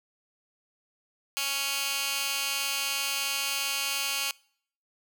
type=tone with high-pass filter; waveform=15% pulse; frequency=277.1 Hz; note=C#4; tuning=1 cent flat; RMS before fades=-30 dBFS; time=1.37-4.31 s; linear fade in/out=0 ms; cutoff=2600 Hz; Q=0.86; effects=noise-tail reverb RT60 0.6 s tail -25 dB re dry